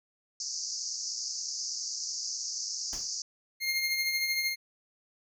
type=band-pass noise; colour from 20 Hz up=white; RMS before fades=-36 dBFS; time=0.4-3.22 s; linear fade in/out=2 ms; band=4700 to 6700 Hz; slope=96 dB/octave
type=noise with exponential decay; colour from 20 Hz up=pink; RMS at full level=-41 dBFS; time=2.93-3.15 s; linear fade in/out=0 ms; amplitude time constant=47 ms
type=tone with tremolo; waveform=25% pulse; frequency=2126 Hz; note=C7; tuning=27 cents sharp; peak=-22 dBFS; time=3.6-4.56 s; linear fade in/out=50 ms; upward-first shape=triangle; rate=13 Hz; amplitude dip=50%
effects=none